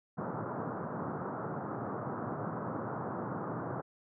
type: band-pass noise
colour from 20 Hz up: pink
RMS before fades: -38 dBFS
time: 0.17-3.82 s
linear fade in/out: 20 ms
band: 110 to 1400 Hz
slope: 48 dB/octave
effects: none